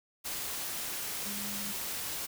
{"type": "tone in noise", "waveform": "sine", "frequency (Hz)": 203.3, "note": "G#3", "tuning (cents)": -37, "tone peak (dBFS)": -42, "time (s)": [1.25, 1.73], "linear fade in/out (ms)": 20, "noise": "white", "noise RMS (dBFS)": -37, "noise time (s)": [0.24, 2.27], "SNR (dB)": -8, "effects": []}